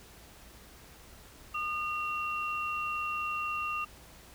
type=tone pair together; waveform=sine; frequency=1218 / 2742 Hz; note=D#6 / F7; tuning=-37 / -32 cents; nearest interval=octave + major second; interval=1405 cents; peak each=-33 / -35 dBFS; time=1.54-3.85 s; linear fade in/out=10 ms; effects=added 60 Hz sine -58 dBFS peak until 4.34 s + pink hiss -54 dBFS RMS until 4.34 s